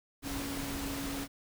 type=tone in noise; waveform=sine; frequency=277.2 Hz; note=C#4; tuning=in tune; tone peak=-38 dBFS; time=0.22-1.28 s; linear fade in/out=50 ms; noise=pink; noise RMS=-39 dBFS; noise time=0.22-1.28 s; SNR=-2 dB; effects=none